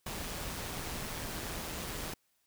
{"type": "noise with amplitude modulation", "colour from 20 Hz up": "pink", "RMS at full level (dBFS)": -38, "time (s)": [0.06, 2.14], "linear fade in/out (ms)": 5, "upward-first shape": "sine", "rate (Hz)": 165, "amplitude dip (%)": 35, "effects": ["white hiss -75 dBFS RMS until 2.46 s"]}